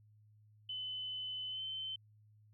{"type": "tone with pitch glide", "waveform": "sine", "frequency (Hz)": [3024, 3077], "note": ["F#7", "G7"], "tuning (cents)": [37, -33], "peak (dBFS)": -39, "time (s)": [0.69, 1.96], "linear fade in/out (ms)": 5, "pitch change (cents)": 30, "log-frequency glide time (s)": [1.49, 1.62], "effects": ["added 106 Hz sine -62 dBFS peak until 2.53 s"]}